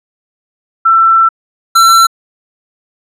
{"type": "tone pair in turn", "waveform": ["sine", "square"], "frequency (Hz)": [1339, 1346.8], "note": ["E6", "E6"], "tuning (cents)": [27, 37], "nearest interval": "unison", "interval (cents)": 10, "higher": "second", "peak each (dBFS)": -4, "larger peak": "neither", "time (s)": [[0.85, 1.29], [1.75, 2.07]], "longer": "first", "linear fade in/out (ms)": 10, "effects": ["low-pass 12000 Hz 12 dB/octave"]}